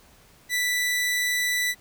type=tone; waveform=sawtooth; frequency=1975.5 Hz; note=B6; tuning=in tune; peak=-19 dBFS; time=0.49-1.75 s; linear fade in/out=50 ms; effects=pink hiss -55 dBFS RMS until 1.8 s